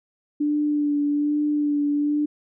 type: tone with vibrato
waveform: sine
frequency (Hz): 293.7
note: D4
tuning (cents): 0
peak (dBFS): -19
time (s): 0.4-2.26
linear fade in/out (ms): 10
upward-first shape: sine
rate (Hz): 1.2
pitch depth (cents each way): 21
effects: none